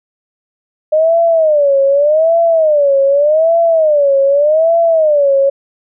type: tone with vibrato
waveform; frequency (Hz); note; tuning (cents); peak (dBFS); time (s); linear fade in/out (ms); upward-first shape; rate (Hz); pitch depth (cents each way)
sine; 607; D#5; -43; -7; 0.92-5.5; 10; sine; 0.84; 180
effects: none